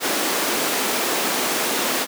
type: high-pass noise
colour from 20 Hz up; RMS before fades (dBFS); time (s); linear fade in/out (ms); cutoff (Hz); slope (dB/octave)
pink; -22; 0-2.07; 50; 250; 24
effects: none